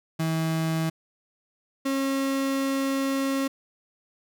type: tone pair in turn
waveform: 35% pulse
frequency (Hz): 161.4 / 271.4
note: E3 / C#4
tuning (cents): -36 / -36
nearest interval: major sixth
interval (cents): 900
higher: second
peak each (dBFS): -22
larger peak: neither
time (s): 0.19-0.9 / 1.85-3.48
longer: second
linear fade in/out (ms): 10
effects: none